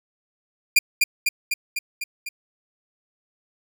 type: tone with echo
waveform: sawtooth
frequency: 2397 Hz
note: D7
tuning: 35 cents sharp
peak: -8 dBFS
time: 0.76-0.79 s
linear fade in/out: 5 ms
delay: 250 ms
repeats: 6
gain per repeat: -3 dB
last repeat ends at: 2.29 s
effects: none